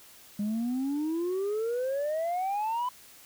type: exponential sweep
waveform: sine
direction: up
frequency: 201.7 to 1011 Hz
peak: -25 dBFS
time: 0.39-2.89 s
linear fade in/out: 5 ms
effects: tanh soft clip ceiling -26 dBFS + white hiss -53 dBFS RMS until 3.25 s

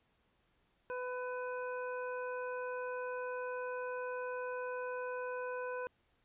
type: harmonic tone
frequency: 500 Hz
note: B4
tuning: 21 cents sharp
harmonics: 1 / 2 / 3 / 5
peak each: -39 / -44 / -45 / -54 dBFS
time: 0.9-5.87 s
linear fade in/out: 0 ms
effects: pink hiss -75 dBFS RMS until 6.24 s + resampled to 8000 Hz

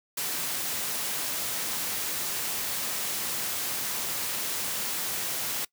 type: noise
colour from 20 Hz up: white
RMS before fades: -31 dBFS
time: 0.17-5.65 s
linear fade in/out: 5 ms
effects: noise-tail reverb RT60 0.1 s tail -22 dB re dry + high-pass 100 Hz 12 dB/octave

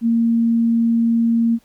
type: tone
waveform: sine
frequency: 230.8 Hz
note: A#3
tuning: 17 cents flat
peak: -13 dBFS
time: 0.01-1.59 s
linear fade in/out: 50 ms
effects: pink hiss -58 dBFS RMS until 1.64 s

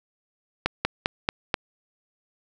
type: slowing click train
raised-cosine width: 0.3 ms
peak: -5 dBFS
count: 5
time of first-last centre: 0.66-1.542 s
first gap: 190 ms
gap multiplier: 1.1
effects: none

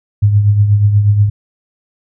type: tone with tremolo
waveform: sine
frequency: 103.2 Hz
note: G#2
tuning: 10 cents flat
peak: -4 dBFS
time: 0.22-1.3 s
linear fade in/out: 10 ms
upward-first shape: triangle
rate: 8.3 Hz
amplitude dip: 60%
effects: none

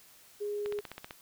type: tone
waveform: sine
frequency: 413.3 Hz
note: G#4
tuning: 8 cents flat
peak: -32 dBFS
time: 0.4-0.81 s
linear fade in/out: 20 ms
type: click train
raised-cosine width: 0.3 ms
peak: -25 dBFS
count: 8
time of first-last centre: 0.66-1.109 s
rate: 15.6 Hz
effects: white hiss -58 dBFS RMS until 1.21 s

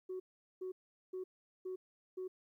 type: tone bursts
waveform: sine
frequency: 371.5 Hz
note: F#4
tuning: 7 cents sharp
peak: -38 dBFS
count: 5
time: 0.09-2.28 s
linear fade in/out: 10 ms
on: 110 ms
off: 410 ms
effects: tanh soft clip ceiling -36 dBFS + 13-bit

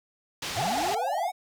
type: low-pass noise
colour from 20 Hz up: white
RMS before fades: -34 dBFS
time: 0.42-0.95 s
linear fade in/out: 5 ms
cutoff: 5200 Hz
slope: 12 dB/octave
type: tone with vibrato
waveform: sine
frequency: 760 Hz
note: F#5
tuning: 46 cents sharp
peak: -26 dBFS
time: 0.54-1.32 s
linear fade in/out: 50 ms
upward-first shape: triangle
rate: 19 Hz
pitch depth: 250 cents each way
type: linear sweep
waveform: square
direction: up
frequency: 83.8 to 758 Hz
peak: -34 dBFS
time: 0.55-1.32 s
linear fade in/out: 20 ms
effects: none

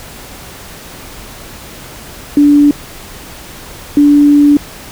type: tone pair in turn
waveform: sine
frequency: 290.3 / 290.3 Hz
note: D4 / D4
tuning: -20 / -20 cents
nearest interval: unison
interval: 0 cents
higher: neither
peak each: -3 dBFS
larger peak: neither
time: 2.37-2.71 / 3.97-4.57 s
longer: second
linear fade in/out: 2 ms
effects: pink hiss -31 dBFS RMS until 4.91 s

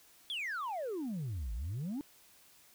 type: exponential two-way sweep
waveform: sine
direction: down then up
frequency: 3517 to 51 to 304.3 Hz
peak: -33 dBFS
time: 0.3-2.01 s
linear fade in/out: 0 ms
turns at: 1.53 s
effects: tanh soft clip ceiling -34 dBFS + white hiss -62 dBFS RMS until 2.74 s

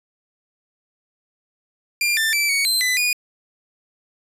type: tone with pitch steps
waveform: sawtooth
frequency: 2392 / 1781 / 2326 / 2235 / 4105 / 2004 / 2455 Hz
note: D7 / A6 / D7 / C#7 / C8 / B6 / D#7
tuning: +31 / +21 / -17 / +14 / -34 / +25 / -24 cents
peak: -14 dBFS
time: 2.01-3.13 s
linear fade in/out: 2 ms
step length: 160 ms
effects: resampled to 32000 Hz

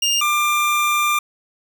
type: tone pair in turn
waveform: 25% pulse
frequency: 2814 / 1191.4 Hz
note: F7 / D6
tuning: +12 / +24 cents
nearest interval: octave + minor third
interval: 1488 cents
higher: first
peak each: -12 dBFS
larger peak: neither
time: 0.02-0.21 / 0.21-1.19 s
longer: second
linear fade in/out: 5 ms
effects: none

